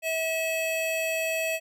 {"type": "tone pair together", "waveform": "square", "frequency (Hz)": [646, 2584], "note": ["E5", "E7"], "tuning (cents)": [-35, -35], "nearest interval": "2 octaves", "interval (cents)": 2400, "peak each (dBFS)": [-29, -30], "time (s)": [0.02, 1.6], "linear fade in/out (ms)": 50, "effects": []}